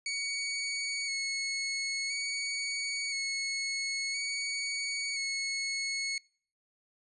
20% pulse tone with vibrato, 2217 Hz, C#7, in tune, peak -27 dBFS, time 0.06-6.18 s, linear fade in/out 2 ms, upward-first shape square, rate 0.49 Hz, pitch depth 21 cents each way, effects noise-tail reverb RT60 0.5 s tail -25 dB re dry + resampled to 24000 Hz

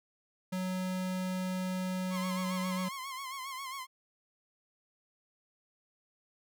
square tone, 185 Hz, F#3, in tune, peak -33 dBFS, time 0.52-2.89 s, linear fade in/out 10 ms
sawtooth tone with vibrato, 1066 Hz, C6, 32 cents sharp, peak -35 dBFS, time 2.1-3.87 s, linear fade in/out 50 ms, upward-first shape sine, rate 7.4 Hz, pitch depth 77 cents each way
effects none

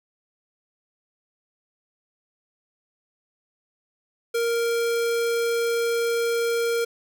square tone, 466.2 Hz, A#4, in tune, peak -22 dBFS, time 4.34-6.85 s, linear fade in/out 10 ms, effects 10-bit

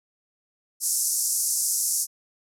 white band-pass noise, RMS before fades -25 dBFS, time 0.8-2.07 s, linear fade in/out 50 ms, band 5400 to 12000 Hz, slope 48 dB/octave, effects none

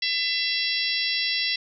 harmonic tone with a mistuned harmonic, 669 Hz, E5, 25 cents sharp, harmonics 3 / 4 / 5 / 6 / 7 / 8, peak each -30 / -30 / -30 / -30 / -30 / -30 dBFS, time 0.02-1.56 s, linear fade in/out 5 ms, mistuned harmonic 4, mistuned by +18 cents, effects none

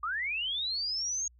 sine linear sweep, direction up, 1158 to 6645 Hz, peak -30 dBFS, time 0.03-1.28 s, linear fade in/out 5 ms, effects added 60 Hz sine -57 dBFS peak until 1.39 s

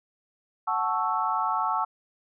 sine chord, F# minor seventh, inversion none, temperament equal, 740 / 880 / 1108.7 / 1318.5 Hz, F#5 / A5 / C#6 / E6, 0 / 0 / 0 / 0 cents, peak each -31 / -28 / -29 / -29 dBFS, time 0.67-1.85 s, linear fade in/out 10 ms, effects none

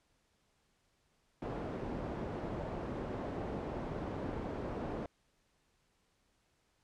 white low-pass noise, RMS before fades -40 dBFS, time 1.42-5.06 s, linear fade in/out 2 ms, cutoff 530 Hz, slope 12 dB/octave, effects pink hiss -75 dBFS RMS until 6.83 s + low-pass 9000 Hz 12 dB/octave

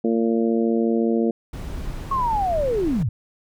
harmonic tone, 114.4 Hz, A#2, 32 cents flat, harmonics 2 / 3 / 4 / 5 / 6, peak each -20 / -23 / -24 / -31 / -34 dBFS, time 0.04-1.31 s, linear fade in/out 5 ms
brown noise, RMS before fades -30 dBFS, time 1.53-3.03 s, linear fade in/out 5 ms
sine linear sweep, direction down, 1108 to 90.4 Hz, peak -19 dBFS, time 2.11-3.09 s, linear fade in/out 5 ms
effects none

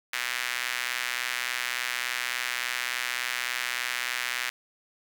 sawtooth tone with high-pass filter, 123.47 Hz, B2, in tune, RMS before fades -31 dBFS, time 0.13-4.5 s, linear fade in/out 5 ms, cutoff 1900 Hz, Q 1.9, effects none

